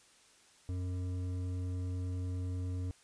sine tone with hard clipping, 91 Hz, F#2, 28 cents flat, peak -36 dBFS, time 0.69-2.91 s, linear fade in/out 0 ms, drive 9 dB, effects white hiss -63 dBFS RMS until 3.03 s + resampled to 22050 Hz

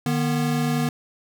square tone pair together, 151.8 / 242.2 Hz, D#3 / B3, -42 / -34 cents, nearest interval minor sixth, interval 808 cents, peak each -24 dBFS, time 0.06-0.89 s, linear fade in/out 2 ms, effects none

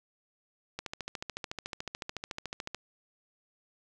click train, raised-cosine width 0.2 ms, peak -19 dBFS, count 28, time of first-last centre 0.79-2.747 s, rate 13.8 Hz, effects none

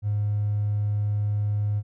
triangle tone with hard clipping, 103.83 Hz, G#2, in tune, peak -22 dBFS, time 0.02-1.83 s, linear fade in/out 50 ms, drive 3 dB, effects none

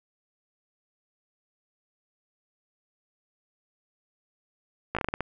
slowing click train, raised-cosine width 0.5 ms, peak -13 dBFS, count 8, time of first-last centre 4.95-5.207 s, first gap 16 ms, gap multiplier 1.27, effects none

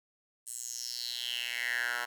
10% pulse tone with high-pass filter sweep, 120.7 Hz, B2, 39 cents flat, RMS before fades -36 dBFS, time 0.46-2.06 s, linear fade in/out 20 ms, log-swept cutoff 8800 to 1200 Hz, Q 5.2, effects none

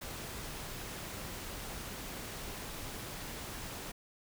pink noise, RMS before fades -43 dBFS, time 0.01-3.92 s, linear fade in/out 10 ms, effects none

